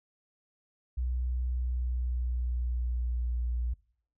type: tone with pitch glide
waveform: sine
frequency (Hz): 62.1 to 59.98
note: B1 to B1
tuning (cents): +10 to -50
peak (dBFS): -28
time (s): 0.97-3.74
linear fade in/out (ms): 10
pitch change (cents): -60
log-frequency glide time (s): 1.47-3.37
effects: noise-tail reverb RT60 0.6 s tail -23 dB re dry